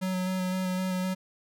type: tone with vibrato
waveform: square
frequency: 185.2 Hz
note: F#3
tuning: 2 cents sharp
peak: -28 dBFS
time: 0.01-1.15 s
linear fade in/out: 20 ms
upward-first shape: square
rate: 3.9 Hz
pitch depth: 13 cents each way
effects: none